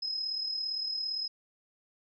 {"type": "tone with amplitude modulation", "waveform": "sine", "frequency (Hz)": 5110, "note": "D#8", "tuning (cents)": 45, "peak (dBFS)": -29, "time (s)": [0.02, 1.28], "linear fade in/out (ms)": 10, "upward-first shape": "sine", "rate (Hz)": 37.6, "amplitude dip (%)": 50, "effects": []}